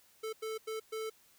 square tone bursts at uneven times, 439.8 Hz, A4, 1 cent flat, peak -37 dBFS, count 4, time 0.23-0.33 / 0.42-0.58 / 0.67-0.8 / 0.92-1.1 s, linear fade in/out 10 ms, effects white hiss -65 dBFS RMS until 1.38 s

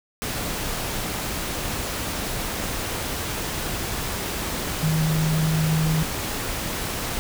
sine tone in noise, 157.6 Hz, D#3, 23 cents sharp, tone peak -19 dBFS, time 4.83-6.03 s, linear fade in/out 0 ms, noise pink, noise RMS -28 dBFS, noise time 0.22-7.19 s, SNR +6 dB, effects none

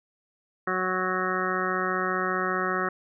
harmonic tone, 185 Hz, F#3, in tune, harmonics 1 / 2 / 3 / 4 / 6 / 7 / 8 / 9 / 10, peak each -35 / -31 / -36 / -36 / -32 / -30 / -35 / -36 / -33 dBFS, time 0.67-2.89 s, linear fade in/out 5 ms, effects none

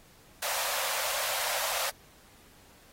pink high-pass noise, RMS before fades -32 dBFS, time 0.42-1.9 s, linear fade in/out 5 ms, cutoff 520 Hz, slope 96 dB/octave, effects pink hiss -58 dBFS RMS until 2.92 s + AAC 48 kbps

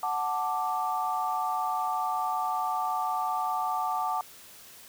sine chord, D major, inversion first, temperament equal, 740 / 880 / 1174.7 Hz, F#5 / A5 / D6, 0 / 0 / 0 cents, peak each -31 dBFS, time 0.03-4.21 s, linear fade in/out 2 ms, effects white hiss -50 dBFS RMS until 4.88 s

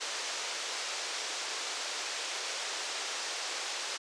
white band-pass noise, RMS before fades -37 dBFS, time 0-3.98 s, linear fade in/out 20 ms, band 390 to 6700 Hz, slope 24 dB/octave, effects resampled to 22050 Hz

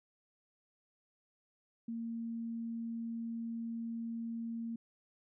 sine tone, 230 Hz, A#3, 23 cents flat, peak -37 dBFS, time 1.88-4.76 s, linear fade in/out 5 ms, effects none

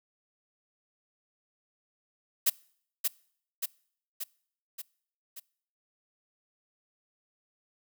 blue noise with echo, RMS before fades -23 dBFS, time 2.46-2.5 s, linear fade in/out 10 ms, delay 580 ms, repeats 5, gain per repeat -4 dB, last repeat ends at 5.4 s, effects noise-tail reverb RT60 0.6 s tail -24 dB re dry

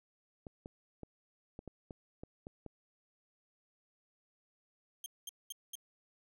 clicks, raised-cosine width 2 ms, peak -32 dBFS, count 9, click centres 0.468 / 0.659 / 1.033 / 1.591 / 1.677 / 1.908 / 2.235 / 2.469 / 2.663 s
15% pulse tone bursts, 3192 Hz, G7, 31 cents sharp, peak -34 dBFS, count 4, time 5.04-5.754 s, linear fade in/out 2 ms, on 21 ms, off 210 ms
effects none

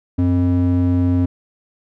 triangle ring-modulated tone, 178.5 Hz, F3, 38 cents sharp, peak -8 dBFS, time 0.18-1.26 s, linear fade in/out 10 ms, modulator 85.7 Hz, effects none

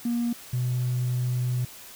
triangle tone pair in turn, 237.1 / 124.59 Hz, A#3 / B2, +30 / +16 cents, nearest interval major seventh, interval 1114 cents, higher first, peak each -20 dBFS, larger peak neither, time 0.05-0.33 / 0.53-1.65 s, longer second, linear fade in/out 5 ms, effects tanh soft clip ceiling -20 dBFS + white hiss -45 dBFS RMS until 1.95 s

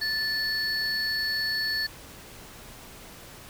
triangle tone pair together, 1755 / 4422 Hz, A6 / C#8, -5 / -5 cents, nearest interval octave + major third, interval 1600 cents, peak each -27 dBFS, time 0.01-1.87 s, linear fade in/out 10 ms, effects pink hiss -46 dBFS RMS until 3.49 s

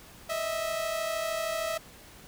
sawtooth tone pair together, 622.3 / 655.4 Hz, D#5 / E5, 0 / -10 cents, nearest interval minor second, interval 90 cents, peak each -31 / -27 dBFS, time 0.29-1.78 s, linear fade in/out 10 ms, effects pink hiss -51 dBFS RMS until 2.27 s

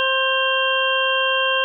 harmonic tone with a mistuned harmonic, 528 Hz, C5, 16 cents sharp, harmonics 1 / 2 / 3 / 5 / 6, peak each -23 / -23 / -23 / -23 / -23 dBFS, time 0-1.64 s, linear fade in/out 0 ms, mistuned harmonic 5, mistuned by +74 cents, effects none

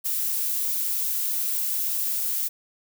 violet noise, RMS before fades -26 dBFS, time 0.04-2.49 s, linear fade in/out 20 ms, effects none

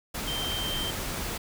sine tone in noise, 3136 Hz, G7, in tune, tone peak -31 dBFS, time 0.27-0.91 s, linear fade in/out 10 ms, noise pink, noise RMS -33 dBFS, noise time 0.14-1.38 s, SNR -1 dB, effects none

